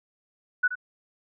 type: tone with echo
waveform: sine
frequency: 1480 Hz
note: F#6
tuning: in tune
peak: -18 dBFS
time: 0.63-0.68 s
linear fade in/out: 10 ms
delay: 75 ms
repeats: 1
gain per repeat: -11 dB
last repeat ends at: 0.755 s
effects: none